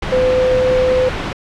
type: tone in noise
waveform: sine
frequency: 510 Hz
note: C5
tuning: 44 cents flat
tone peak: -11 dBFS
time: 0.12-1.09 s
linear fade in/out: 5 ms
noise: pink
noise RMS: -21 dBFS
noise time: 0.02-1.33 s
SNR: +7 dB
effects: low-pass 3000 Hz 12 dB/octave